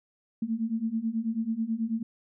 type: beating tone pair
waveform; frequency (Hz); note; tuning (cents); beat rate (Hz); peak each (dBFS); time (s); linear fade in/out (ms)
sine; 219.9 / 229.1; A3 / A#3; -1 / -30; 9.2; -31 / -29; 0.42-2.03; 5
effects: none